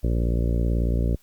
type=harmonic tone; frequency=58.27 Hz; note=A#1; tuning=in tune; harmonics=1 / 2 / 3 / 4 / 5 / 6 / 7 / 8 / 9 / 10; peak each=-21 / -27 / -31 / -33 / -35 / -37 / -38 / -39 / -40 / -41 dBFS; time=0.03-1.16 s; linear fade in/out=10 ms; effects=white hiss -61 dBFS RMS until 1.22 s + Opus 48 kbps